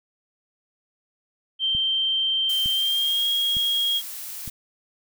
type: tone with pitch glide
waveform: sine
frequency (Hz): 3136 to 3275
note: G7 to G#7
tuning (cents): 0 to -25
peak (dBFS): -20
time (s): 1.59-4.02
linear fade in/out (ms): 50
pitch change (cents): +75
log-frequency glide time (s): 2.69-3.27
type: click train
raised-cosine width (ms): 5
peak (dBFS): -24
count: 4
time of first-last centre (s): 1.75-4.477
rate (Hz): 1.1
type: noise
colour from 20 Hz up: blue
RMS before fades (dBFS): -35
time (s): 2.49-4.5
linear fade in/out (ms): 5
effects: none